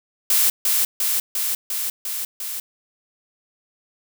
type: noise with echo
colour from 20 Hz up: blue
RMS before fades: -17 dBFS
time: 0.3-0.5 s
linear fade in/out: 2 ms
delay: 350 ms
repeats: 6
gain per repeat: -2 dB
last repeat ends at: 2.6 s
effects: none